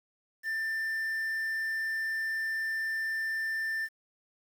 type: tone with quantisation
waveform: triangle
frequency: 1784 Hz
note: A6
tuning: 23 cents sharp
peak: -28 dBFS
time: 0.43-3.89 s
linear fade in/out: 50 ms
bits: 9
effects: none